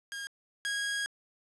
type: tone pair in turn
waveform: sawtooth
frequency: 1623 / 1642.8 Hz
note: G#6 / G#6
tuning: -40 / -19 cents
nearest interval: unison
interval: 21 cents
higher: second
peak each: -33 / -27 dBFS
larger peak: second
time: 0.12-0.27 / 0.65-1.06 s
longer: second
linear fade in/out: 0 ms
effects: resampled to 24000 Hz + 9-bit